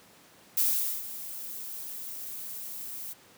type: noise with ADSR envelope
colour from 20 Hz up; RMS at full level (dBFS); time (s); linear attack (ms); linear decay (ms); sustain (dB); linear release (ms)
violet; -24; 0.57-3.14; 7; 450; -15; 21
effects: pink hiss -56 dBFS RMS until 3.37 s + high-pass 150 Hz 12 dB/octave